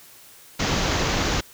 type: low-pass noise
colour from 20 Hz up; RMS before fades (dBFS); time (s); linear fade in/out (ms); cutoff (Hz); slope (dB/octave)
pink; -23; 0.59-1.41; 10; 7000; 96
effects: white hiss -48 dBFS RMS until 1.53 s